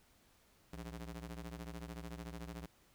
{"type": "ring-modulated tone", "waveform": "sawtooth", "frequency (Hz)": 116.54, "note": "A#2", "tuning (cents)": 0, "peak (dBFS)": -38, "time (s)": [0.73, 2.66], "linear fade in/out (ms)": 5, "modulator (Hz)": 51.5, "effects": ["pink hiss -69 dBFS RMS until 2.94 s"]}